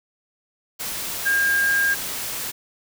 sine tone in noise, 1613 Hz, G6, 49 cents sharp, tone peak -17 dBFS, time 1.25-1.95 s, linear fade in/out 20 ms, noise white, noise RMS -29 dBFS, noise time 0.79-2.52 s, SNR +9 dB, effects none

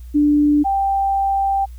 sine tone pair in turn, 294.3 / 785.7 Hz, D4 / G5, +4 / +4 cents, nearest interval octave + perfect fourth, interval 1700 cents, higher second, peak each -11 / -15 dBFS, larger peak first, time 0.14-0.64 / 0.64-1.66 s, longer second, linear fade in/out 20 ms, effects added 60 Hz sine -32 dBFS peak until 1.78 s + white hiss -56 dBFS RMS until 1.78 s

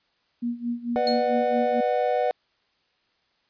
sine tone with tremolo, 238.2 Hz, A#3, 38 cents sharp, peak -23 dBFS, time 0.42-1.81 s, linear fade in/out 10 ms, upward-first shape sine, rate 4.5 Hz, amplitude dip 85%
triangle chord, B minor, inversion none, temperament equal with one note detuned, 493.9 / 600.4 / 740 Hz, B4 / D5 / F#5, 0 / +38 / 0 cents, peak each -23 / -24 / -23 dBFS, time 0.96-2.31 s, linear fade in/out 0 ms
sine tone with exponential decay, 4299 Hz, C8, 46 cents sharp, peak -23 dBFS, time 1.07-1.34 s, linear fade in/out 1 ms, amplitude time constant 57 ms
effects white hiss -68 dBFS RMS until 3.49 s + resampled to 11025 Hz

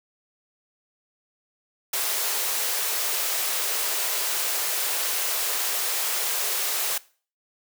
white high-pass noise, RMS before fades -26 dBFS, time 1.93-6.98 s, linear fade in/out 5 ms, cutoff 370 Hz, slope 48 dB/octave, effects noise-tail reverb RT60 0.4 s tail -20 dB re dry

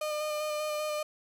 35% pulse tone with vibrato, 606 Hz, D#5, 46 cents flat, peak -29 dBFS, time 0.01-1.03 s, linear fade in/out 5 ms, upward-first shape square, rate 5.1 Hz, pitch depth 13 cents each way, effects none

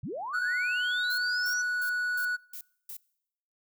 sine linear sweep, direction up, 89.6 to 5970 Hz, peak -33 dBFS, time 0.03-1.62 s, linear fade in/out 5 ms
triangle tone, 1471 Hz, F#6, 11 cents flat, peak -25 dBFS, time 0.33-2.37 s, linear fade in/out 20 ms
violet noise bursts, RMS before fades -41 dBFS, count 6, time 1.1-2.968 s, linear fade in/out 2 ms, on 78 ms, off 280 ms
effects noise-tail reverb RT60 0.8 s tail -24 dB re dry

